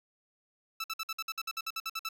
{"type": "tone bursts", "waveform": "15% pulse", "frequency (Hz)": 1318.5, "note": "E6", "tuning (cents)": 0, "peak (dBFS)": -27, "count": 14, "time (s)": [0.8, 2.089], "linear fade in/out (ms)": 5, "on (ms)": 41, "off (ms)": 55, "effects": []}